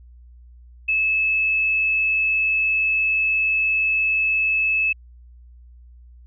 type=tone; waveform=sine; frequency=2603 Hz; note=E7; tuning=22 cents flat; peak=-17 dBFS; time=0.88-4.93 s; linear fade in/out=10 ms; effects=added 60 Hz sine -43 dBFS peak until 6.26 s